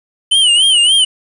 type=tone with vibrato; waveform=square; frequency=3004 Hz; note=F#7; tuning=26 cents sharp; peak=-8 dBFS; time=0.31-1.05 s; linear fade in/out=10 ms; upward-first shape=sine; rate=3.5 Hz; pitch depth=120 cents each way; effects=resampled to 24000 Hz + 7-bit